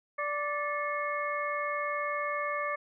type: harmonic tone with a mistuned harmonic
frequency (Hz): 585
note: D5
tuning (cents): -7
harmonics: 1 / 2 / 3 / 4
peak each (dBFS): -35 / -33 / -38 / -37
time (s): 0.18-2.76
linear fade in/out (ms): 10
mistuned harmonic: 4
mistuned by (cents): -130
effects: none